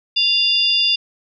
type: tone cluster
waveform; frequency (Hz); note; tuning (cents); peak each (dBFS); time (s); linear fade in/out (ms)
sine; 2793 / 3528 / 4845; F7 / A7 / D#8; -1 / +4 / -47; -18; 0.16-0.96; 10
effects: none